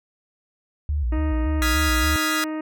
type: tone with vibrato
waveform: sine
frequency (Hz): 66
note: C2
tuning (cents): +16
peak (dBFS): -20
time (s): 0.89-2.16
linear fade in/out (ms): 0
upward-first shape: square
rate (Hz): 3.5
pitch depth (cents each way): 190
type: harmonic tone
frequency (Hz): 311.1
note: D#4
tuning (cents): 0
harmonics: 1 / 2 / 3 / 4 / 5 / 6 / 7 / 8 / 9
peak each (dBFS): -26 / -35 / -40 / -40 / -49 / -42 / -51 / -51 / -54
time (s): 1.12-2.61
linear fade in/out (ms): 5
type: chord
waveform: sawtooth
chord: F half-diminished seventh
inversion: third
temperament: equal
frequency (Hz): 1244.5 / 1396.9 / 1661.2 / 1975.5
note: Eb6 / F6 / Ab6 / Cb7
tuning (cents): 0 / 0 / 0 / 0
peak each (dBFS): -24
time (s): 1.62-2.44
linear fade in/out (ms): 0
effects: none